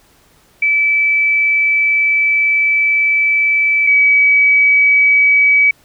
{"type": "tone pair in turn", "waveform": "sine", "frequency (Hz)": [2309, 2279], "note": ["D7", "C#7"], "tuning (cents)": [-30, 47], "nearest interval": "unison", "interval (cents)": 23, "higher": "first", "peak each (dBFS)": [-10, -7], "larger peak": "second", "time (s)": [[0.62, 3.87], [3.87, 5.71]], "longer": "first", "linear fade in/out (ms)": 5, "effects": ["pink hiss -51 dBFS RMS until 5.84 s"]}